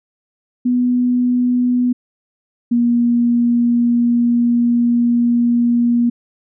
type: tone pair in turn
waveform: sine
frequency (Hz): 246.9 / 238.3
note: B3 / A#3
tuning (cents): 0 / +38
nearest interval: minor second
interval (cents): 62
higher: first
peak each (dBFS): -12 / -11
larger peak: second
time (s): 0.65-1.93 / 2.71-6.1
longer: second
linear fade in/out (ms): 10
effects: none